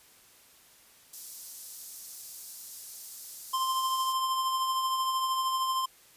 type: high-pass noise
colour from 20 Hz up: white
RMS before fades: -43 dBFS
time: 1.13-4.13 s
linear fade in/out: 5 ms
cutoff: 4800 Hz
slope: 24 dB/octave
type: tone with tremolo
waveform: square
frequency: 1046.5 Hz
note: C6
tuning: in tune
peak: -26 dBFS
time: 3.53-5.86 s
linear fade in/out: 10 ms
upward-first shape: triangle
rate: 13 Hz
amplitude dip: 40%
effects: white hiss -58 dBFS RMS until 6.16 s + resampled to 32000 Hz